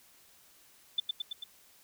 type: tone with echo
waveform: sine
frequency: 3520 Hz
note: A7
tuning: in tune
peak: -25 dBFS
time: 0.98-1 s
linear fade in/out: 5 ms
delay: 110 ms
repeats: 4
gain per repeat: -3 dB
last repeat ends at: 1.44 s
effects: white hiss -61 dBFS RMS until 1.83 s